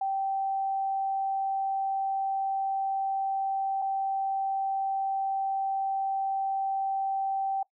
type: tone pair in turn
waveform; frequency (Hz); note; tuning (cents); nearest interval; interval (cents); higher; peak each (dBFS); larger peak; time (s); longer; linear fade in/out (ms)
sine; 778 / 778; G5 / G5; -13 / -13; unison; 0; neither; -26 / -26; neither; 0.01-3.82 / 3.82-7.63; neither; 5
effects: noise-tail reverb RT60 0.1 s tail -21 dB re dry